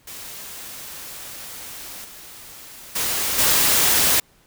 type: noise with level steps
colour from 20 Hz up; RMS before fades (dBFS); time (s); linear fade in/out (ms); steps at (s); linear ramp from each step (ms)
white; -36 / -41 / -23 / -17; 0.07-4.2; 5; 2.04 / 2.95 / 3.38; 10
effects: pink hiss -57 dBFS RMS until 4.46 s